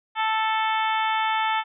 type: harmonic tone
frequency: 440 Hz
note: A4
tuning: in tune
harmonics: 2 / 3 / 4 / 5 / 6 / 7 / 8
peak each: -23 / -28 / -31 / -31 / -36 / -35 / -36 dBFS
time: 0.15-1.64 s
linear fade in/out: 50 ms
effects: none